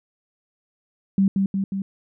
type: tone with echo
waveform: sine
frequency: 194.7 Hz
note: G3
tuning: 12 cents flat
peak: -14 dBFS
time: 1.18-1.28 s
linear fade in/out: 2 ms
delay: 180 ms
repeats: 3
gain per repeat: -3 dB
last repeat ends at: 1.82 s
effects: none